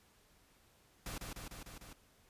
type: noise with echo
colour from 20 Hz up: pink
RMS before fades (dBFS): -43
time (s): 1.06-1.18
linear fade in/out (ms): 2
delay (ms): 150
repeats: 5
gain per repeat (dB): -2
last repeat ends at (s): 1.93
effects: pink hiss -68 dBFS RMS until 2.29 s + resampled to 32000 Hz